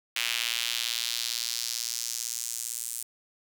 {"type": "tone with high-pass filter sweep", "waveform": "sawtooth", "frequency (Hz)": 117.8, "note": "A#2", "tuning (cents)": 19, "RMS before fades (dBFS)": -32, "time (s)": [0.16, 3.03], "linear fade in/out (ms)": 5, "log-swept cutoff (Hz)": [2600, 8700], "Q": 1.9, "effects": []}